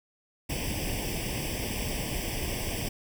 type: noise with comb filter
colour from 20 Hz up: pink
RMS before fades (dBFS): -32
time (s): 0.49-2.89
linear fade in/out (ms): 10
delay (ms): 0.37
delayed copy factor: +0.95
effects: none